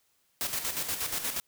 white noise with tremolo, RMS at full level -31 dBFS, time 0.41-1.4 s, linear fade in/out 0 ms, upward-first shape square, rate 8.4 Hz, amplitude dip 55%, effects white hiss -71 dBFS RMS until 1.47 s

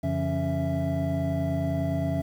triangle tone cluster, 89.6 / 139.9 / 169.5 / 276.4 / 661 Hz, F2 / C#3 / E3 / C#4 / E5, +45 / +16 / +49 / -5 / +5 cents, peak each -29 dBFS, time 0.03-2.22 s, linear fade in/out 10 ms, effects 9-bit

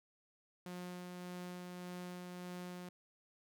sawtooth tone with tremolo, 179.1 Hz, F3, 44 cents sharp, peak -40 dBFS, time 0.66-2.89 s, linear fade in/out 2 ms, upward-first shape sine, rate 1.7 Hz, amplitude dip 25%, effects none

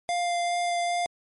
square tone with vibrato, 698.5 Hz, F5, in tune, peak -25 dBFS, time 0.09-1.06 s, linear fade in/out 0 ms, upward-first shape sine, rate 2.5 Hz, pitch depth 9 cents each way, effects MP3 48 kbps

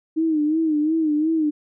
sine tone with vibrato, 311.1 Hz, D#4, in tune, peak -17 dBFS, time 0.16-1.51 s, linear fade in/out 20 ms, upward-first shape sine, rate 2.8 Hz, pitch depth 81 cents each way, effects none

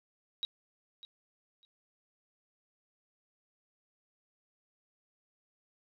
sine tone with echo, 3828 Hz, A#7, 45 cents sharp, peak -31 dBFS, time 0.43-0.45 s, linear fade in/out 0 ms, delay 600 ms, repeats 2, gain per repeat -15 dB, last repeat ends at 1.65 s, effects none

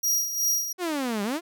sawtooth tone with tremolo, 5710 Hz, F8, 37 cents sharp, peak -18 dBFS, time 0.03-0.73 s, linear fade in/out 10 ms, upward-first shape sine, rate 2.7 Hz, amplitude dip 65%
sawtooth exponential two-way sweep, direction down then up, 376.3 to 196 to 360.6 Hz, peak -22 dBFS, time 0.78-1.41 s, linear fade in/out 50 ms, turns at 1.23 s
effects none

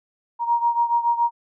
sine beating tone pair, 940 / 947.1 Hz, A#5 / A#5, +14 / +27 cents, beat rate 7.1 Hz, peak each -19 / -23 dBFS, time 0.39-1.31 s, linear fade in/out 50 ms, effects none

